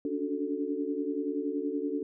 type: chord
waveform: sine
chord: D major seventh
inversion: third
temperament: equal with one note detuned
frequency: 283.2 / 293.7 / 370 / 440 Hz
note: C#4 / D4 / F#4 / A4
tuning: +37 / 0 / 0 / 0 cents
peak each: -34 / -34 / -37 / -35 dBFS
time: 0.05-2.03 s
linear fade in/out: 2 ms
effects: none